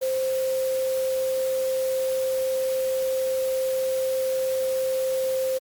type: tone in noise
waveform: sine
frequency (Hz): 523.3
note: C5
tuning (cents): 0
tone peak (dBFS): -22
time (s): 0.01-5.59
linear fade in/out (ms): 20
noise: white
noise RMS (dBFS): -38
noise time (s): 0.01-5.59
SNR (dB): +13
effects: Opus 48 kbps